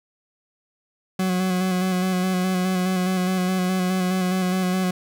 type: tone with vibrato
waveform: 40% pulse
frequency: 184.5 Hz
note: F#3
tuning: 5 cents flat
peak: -19 dBFS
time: 1.19-4.91 s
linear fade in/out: 5 ms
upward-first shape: square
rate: 4.8 Hz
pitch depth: 23 cents each way
effects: none